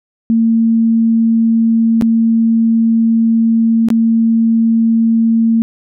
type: tone with dropouts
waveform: sine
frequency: 227.1 Hz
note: A#3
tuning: 45 cents flat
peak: -8 dBFS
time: 0.3-5.62 s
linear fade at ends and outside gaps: 0 ms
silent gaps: 2.012-2.022 / 3.886-3.903 s
effects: none